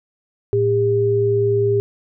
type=tone pair together; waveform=sine; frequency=112.51 / 402.2 Hz; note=A2 / G4; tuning=+39 / +44 cents; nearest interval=octave + minor seventh; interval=2205 cents; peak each=-20 / -15 dBFS; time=0.53-1.8 s; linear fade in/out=0 ms; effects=none